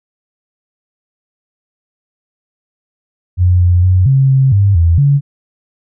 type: tone with pitch steps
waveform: sine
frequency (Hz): 90 / 88.7 / 92.1 / 134.8 / 133.6 / 99.8 / 83.9 / 141.5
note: F#2 / F2 / F#2 / C#3 / C3 / G2 / E2 / C#3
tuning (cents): -47 / +27 / -7 / -48 / +36 / +32 / +31 / +36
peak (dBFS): -6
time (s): 3.37-5.21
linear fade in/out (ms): 50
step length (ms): 230
effects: none